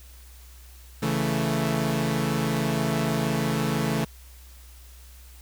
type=chord; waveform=sawtooth; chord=A major; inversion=first; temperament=equal; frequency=138.59 / 164.81 / 220 Hz; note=C#3 / E3 / A3; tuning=0 / 0 / 0 cents; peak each=-24 / -24 / -23 dBFS; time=1.02-4.05 s; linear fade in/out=10 ms; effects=added 62 Hz sine -45 dBFS peak until 5.41 s + white hiss -53 dBFS RMS until 5.41 s